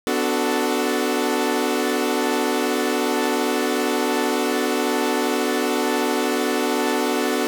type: chord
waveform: sawtooth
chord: B minor seventh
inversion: none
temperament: equal with one note detuned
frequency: 251 / 293.7 / 370 / 440 Hz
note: B3 / D4 / F#4 / A4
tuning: +28 / 0 / 0 / 0 cents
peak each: -21 dBFS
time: 0.07-7.47 s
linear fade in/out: 0 ms
effects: none